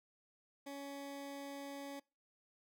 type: tone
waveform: 20% pulse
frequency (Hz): 280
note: C#4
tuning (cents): +18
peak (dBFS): -40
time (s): 0.66-2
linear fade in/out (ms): 10
effects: noise-tail reverb RT60 0.3 s tail -24 dB re dry